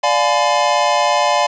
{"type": "chord", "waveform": "square", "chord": "D diminished seventh", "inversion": "none", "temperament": "just", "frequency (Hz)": [587.3, 704.8, 845.8, 1014.9], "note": ["D5", "F5", "Ab5", "Cb6"], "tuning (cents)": [0, 16, 31, 47], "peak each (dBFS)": -19, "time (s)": [0.03, 1.47], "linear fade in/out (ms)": 10, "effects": ["resampled to 16000 Hz", "7-bit"]}